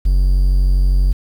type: tone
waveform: triangle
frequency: 46.25 Hz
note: F#1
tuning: in tune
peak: -8 dBFS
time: 0.05-1.13 s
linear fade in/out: 10 ms
effects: 7-bit